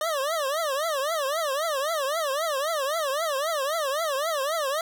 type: tone with vibrato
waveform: 25% pulse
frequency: 596 Hz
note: D5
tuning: 25 cents sharp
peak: -21 dBFS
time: 0.01-4.81 s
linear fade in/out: 2 ms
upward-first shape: triangle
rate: 3.8 Hz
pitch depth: 240 cents each way
effects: none